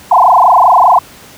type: tone with frequency modulation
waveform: sine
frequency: 870 Hz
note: A5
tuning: 20 cents flat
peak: -3 dBFS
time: 0.11-0.99 s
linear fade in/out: 5 ms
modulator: 25.1 Hz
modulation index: 7
effects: pink hiss -36 dBFS RMS until 1.37 s + high-pass 80 Hz 12 dB/octave